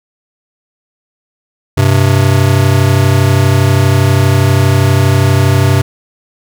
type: tone pair together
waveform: square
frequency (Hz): 97.44 / 129.9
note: G2 / C3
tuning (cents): -10 / -12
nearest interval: perfect fourth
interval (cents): 498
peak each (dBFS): -10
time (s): 1.77-5.82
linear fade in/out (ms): 10
effects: none